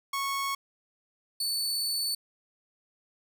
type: tone pair in turn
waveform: sawtooth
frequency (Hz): 1103 / 4481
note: C#6 / C#8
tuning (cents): -9 / +18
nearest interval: 2 octaves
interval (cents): 2427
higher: second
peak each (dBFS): -25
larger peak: neither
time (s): 0.13-0.55 / 1.4-2.15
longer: second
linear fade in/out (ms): 5
effects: none